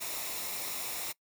white noise with comb filter, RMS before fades -37 dBFS, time 0-1.13 s, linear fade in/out 20 ms, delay 0.64 ms, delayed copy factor -0.5, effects noise-tail reverb RT60 0.1 s tail -22 dB re dry

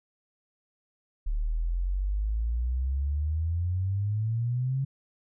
sine exponential sweep, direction up, 36.09 to 137.4 Hz, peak -25 dBFS, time 1.26-4.85 s, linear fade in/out 10 ms, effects none

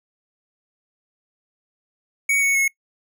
square tone with pitch steps, 2241 / 2218 / 2182 Hz, C#7 / C#7 / C#7, +18 / 0 / -28 cents, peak -17 dBFS, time 2.29-2.68 s, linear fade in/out 5 ms, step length 130 ms, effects noise-tail reverb RT60 0.1 s tail -22 dB re dry

